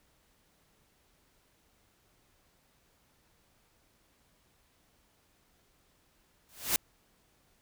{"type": "noise with exponential growth", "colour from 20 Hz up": "white", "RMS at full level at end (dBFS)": -24, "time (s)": [6.49, 6.76], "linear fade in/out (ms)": 1, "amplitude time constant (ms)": 57, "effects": ["pink hiss -69 dBFS RMS until 7.61 s"]}